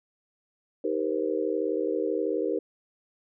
sine chord, C minor seventh, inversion first, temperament just, 314 / 392.4 / 470.9 / 523.3 Hz, Eb4 / G4 / Bb4 / C5, +16 / +2 / +18 / 0 cents, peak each -31 / -30 / -29 / -33 dBFS, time 0.84-2.59 s, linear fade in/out 5 ms, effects none

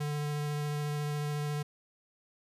square tone with vibrato, 147.7 Hz, D3, 10 cents sharp, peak -32 dBFS, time 0-1.63 s, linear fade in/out 10 ms, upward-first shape triangle, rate 14 Hz, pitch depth 12 cents each way, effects resampled to 32000 Hz

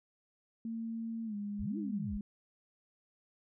sine tone with pitch glide, 227.1 to 204.7 Hz, A#3 to G#3, -45 to -25 cents, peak -36 dBFS, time 0.65-2.21 s, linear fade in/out 2 ms, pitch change -180 cents, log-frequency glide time 1.25-1.35 s
sine linear two-way sweep, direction up then down, 31.67 to 338.8 to 31.67 Hz, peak -38 dBFS, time 1.59-2.18 s, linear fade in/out 10 ms, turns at 1.78 s
effects none

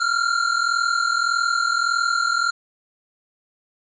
square tone pair together, 1367.3 / 1409 Hz, F6 / F6, -37 / +15 cents, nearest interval minor second, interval 52 cents, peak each -22 dBFS, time 0-2.51 s, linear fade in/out 10 ms, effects resampled to 16000 Hz + 9-bit

